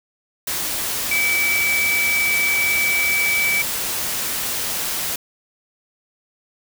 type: tone in noise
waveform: sine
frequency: 2300 Hz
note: D7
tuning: 37 cents flat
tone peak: -17 dBFS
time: 1.11-3.62 s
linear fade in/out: 5 ms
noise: white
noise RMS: -24 dBFS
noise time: 0.47-5.16 s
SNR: +4 dB
effects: none